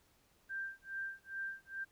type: tone with tremolo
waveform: sine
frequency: 1578 Hz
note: G6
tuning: 11 cents sharp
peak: -37 dBFS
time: 0.49-1.85 s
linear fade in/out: 20 ms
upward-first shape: sine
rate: 2.4 Hz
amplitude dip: 100%
effects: pink hiss -71 dBFS RMS until 1.91 s